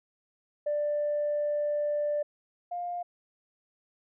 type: tone pair in turn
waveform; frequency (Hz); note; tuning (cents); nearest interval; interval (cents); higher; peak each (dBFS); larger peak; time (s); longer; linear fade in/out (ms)
sine; 590 / 704.5; D5 / F5; +8 / +15; minor third; 307; second; -25 / -31; first; 0.66-2.23 / 2.71-3.03; first; 10
effects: tanh soft clip ceiling -22 dBFS